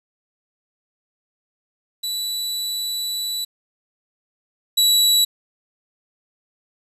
sawtooth tone pair in turn, 3951 / 3924 Hz, B7 / B7, 0 / -12 cents, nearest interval unison, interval 12 cents, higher first, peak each -20 / -10 dBFS, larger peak second, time 2.03-3.45 / 4.77-5.25 s, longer first, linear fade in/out 10 ms, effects resampled to 32000 Hz + 8-bit

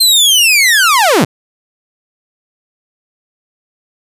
sawtooth linear sweep, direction down, 4200 to 103.83 Hz, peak -3 dBFS, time 0-1.25 s, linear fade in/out 10 ms, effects resampled to 32000 Hz

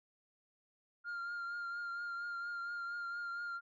sine tone with vibrato, 1400 Hz, F6, 4 cents sharp, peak -36 dBFS, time 1.04-3.61 s, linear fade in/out 50 ms, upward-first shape triangle, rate 4.3 Hz, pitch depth 28 cents each way, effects tanh soft clip ceiling -38 dBFS

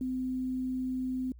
sine tone with quantisation, 256.5 Hz, C4, 34 cents flat, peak -30 dBFS, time 0.01-1.32 s, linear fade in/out 2 ms, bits 10, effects added 60 Hz sine -48 dBFS peak until 1.39 s

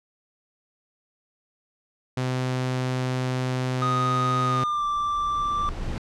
sawtooth tone, 128 Hz, C3, 38 cents flat, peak -20 dBFS, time 2.17-4.64 s, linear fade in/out 5 ms
triangle tone with pitch glide, 1244.5 to 1174.7 Hz, D#6 to D6, 0 to 0 cents, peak -21 dBFS, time 3.82-5.69 s, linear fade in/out 0 ms, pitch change -100 cents, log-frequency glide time 4.45-4.84 s
brown noise with exponential growth, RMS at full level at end -26 dBFS, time 4.04-5.98 s, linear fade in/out 0 ms, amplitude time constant 420 ms
effects low-pass 7000 Hz 12 dB/octave

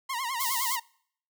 sawtooth tone with vibrato, 1000 Hz, B5, 21 cents sharp, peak -26 dBFS, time 0.09-0.8 s, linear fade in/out 10 ms, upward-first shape sine, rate 9.7 Hz, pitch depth 150 cents each way
white high-pass noise, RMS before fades -31 dBFS, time 0.39-0.77 s, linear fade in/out 20 ms, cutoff 4100 Hz, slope 24 dB/octave
effects noise-tail reverb RT60 0.6 s tail -24 dB re dry

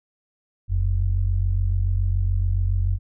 sine tone pair together, 44.35 / 91.4 Hz, F1 / F#2, +27 / -21 cents, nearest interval octave + minor second, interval 1252 cents, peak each -21 dBFS, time 0.68-2.99 s, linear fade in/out 50 ms, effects none

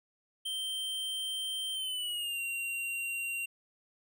square tone with pitch glide, 3132 to 2758 Hz, G7 to F7, -2 to -22 cents, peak -34 dBFS, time 0.45-3.46 s, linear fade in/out 10 ms, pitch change -220 cents, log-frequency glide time 1.73-2.4 s, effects none

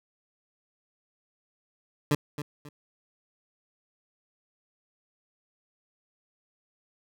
20% pulse tone with echo, 146.83 Hz, D3, in tune, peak -16 dBFS, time 2.11-2.15 s, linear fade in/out 2 ms, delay 270 ms, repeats 2, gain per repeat -11 dB, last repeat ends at 2.69 s, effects none

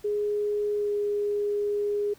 sine tone with pitch glide, 415.3 to 411.7 Hz, G#4 to G#4, 0 to -15 cents, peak -24 dBFS, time 0.04-2.14 s, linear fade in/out 10 ms, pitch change -15 cents, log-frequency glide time 0.74-0.91 s, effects pink hiss -56 dBFS RMS until 2.18 s

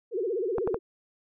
sine tone with vibrato, 415.3 Hz, G#4, in tune, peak -26 dBFS, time 0.11-0.79 s, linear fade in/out 50 ms, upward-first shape sine, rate 16 Hz, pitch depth 260 cents each way
clicks, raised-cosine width 1 ms, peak -16 dBFS, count 3, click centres 0.583 / 0.675 / 0.744 s
effects none

